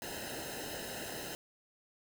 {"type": "noise with comb filter", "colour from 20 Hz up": "pink", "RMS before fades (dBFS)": -42, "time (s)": [0.02, 1.35], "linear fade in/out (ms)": 0, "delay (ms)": 0.87, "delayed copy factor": -0.95, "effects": []}